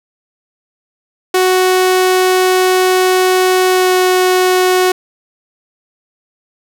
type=tone with pitch glide; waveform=sawtooth; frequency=370.2 to 368.1 Hz; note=F#4 to F#4; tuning=+1 to -9 cents; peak=-5 dBFS; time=1.34-4.92 s; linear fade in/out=5 ms; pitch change=-10 cents; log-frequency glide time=3.69-3.92 s; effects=none